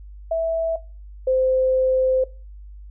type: tone pair in turn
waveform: sine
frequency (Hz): 656 / 518.7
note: E5 / C5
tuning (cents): -9 / -15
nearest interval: major third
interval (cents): 406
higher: first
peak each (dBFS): -18 / -16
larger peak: second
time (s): 0.31-0.76 / 1.27-2.24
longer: second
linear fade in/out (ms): 5
effects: noise-tail reverb RT60 0.3 s tail -18 dB re dry + added 50 Hz sine -37 dBFS peak until 2.9 s